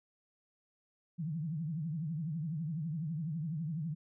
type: tone with vibrato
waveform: sine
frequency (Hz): 158.6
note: D#3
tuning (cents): +33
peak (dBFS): -34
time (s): 1.18-3.95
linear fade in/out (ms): 20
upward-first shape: triangle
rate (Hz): 12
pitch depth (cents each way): 200
effects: none